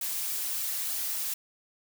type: noise with flanger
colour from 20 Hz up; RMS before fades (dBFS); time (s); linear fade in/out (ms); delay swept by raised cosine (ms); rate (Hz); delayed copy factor
blue; -32; 0.01-1.34; 5; 1.9 to 6.3; 3.3; -0.85
effects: none